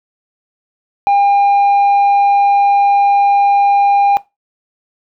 sine tone with tanh clipping, 804 Hz, G5, 44 cents sharp, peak -9 dBFS, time 1.07-4.17 s, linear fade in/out 0 ms, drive 4 dB, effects noise-tail reverb RT60 0.2 s tail -18 dB re dry

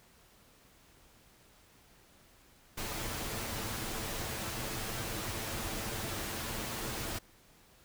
pink noise with comb filter, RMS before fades -38 dBFS, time 2.77-7.19 s, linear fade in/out 10 ms, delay 9 ms, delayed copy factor +0.55, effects pink hiss -62 dBFS RMS until 7.84 s

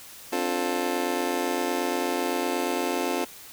25% pulse chord, D minor seventh, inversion third, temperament just, 264.3 / 293.7 / 352.4 / 440.5 Hz, C4 / D4 / F4 / A4, +18 / 0 / +16 / +2 cents, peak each -27 / -30 / -25 / -28 dBFS, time 0.32-3.25 s, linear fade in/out 10 ms, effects white hiss -45 dBFS RMS until 3.52 s

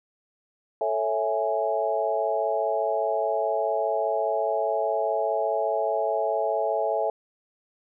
sine chord, A major seventh, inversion none, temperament equal, 440 / 554.4 / 659.3 / 830.6 Hz, A4 / C#5 / E5 / G#5, 0 / 0 / 0 / 0 cents, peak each -29 / -29 / -26 / -29 dBFS, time 0.81-7.1 s, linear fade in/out 2 ms, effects none

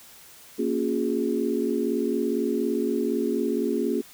sine chord, Bb minor seventh, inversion none, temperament equal with one note detuned, 233.1 / 277.2 / 357.8 / 415.3 Hz, Bb3 / Db4 / F4 / Ab4, 0 / 0 / +42 / 0 cents, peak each -28 dBFS, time 0.58-4.02 s, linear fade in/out 20 ms, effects white hiss -49 dBFS RMS until 4.13 s

